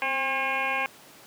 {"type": "tone with frequency modulation", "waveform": "sine", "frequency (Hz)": 1618, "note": "G#6", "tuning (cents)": -46, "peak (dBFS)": -24, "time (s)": [0.02, 0.86], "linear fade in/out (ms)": 0, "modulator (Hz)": 272, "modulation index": 3.8, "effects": ["pink hiss -50 dBFS RMS until 1.26 s", "high-pass 200 Hz 12 dB/octave"]}